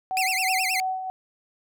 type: tone with tremolo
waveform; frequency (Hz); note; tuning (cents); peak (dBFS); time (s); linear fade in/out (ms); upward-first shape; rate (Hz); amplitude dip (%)
sine; 752; F#5; +28; -23; 0.11-1.1; 0; sine; 3; 55
type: tone with vibrato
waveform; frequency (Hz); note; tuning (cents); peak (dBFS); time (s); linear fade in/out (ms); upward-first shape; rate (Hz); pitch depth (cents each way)
sawtooth; 2363; D7; +10; -20; 0.17-0.8; 0; sine; 9.5; 260
effects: none